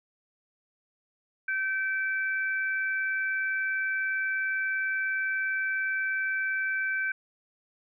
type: tone pair together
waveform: sine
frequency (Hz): 1545.7 / 2316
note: G6 / D7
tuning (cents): -25 / -25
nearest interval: perfect fifth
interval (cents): 700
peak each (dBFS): -27 / -34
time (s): 1.48-7.12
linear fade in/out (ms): 5
effects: none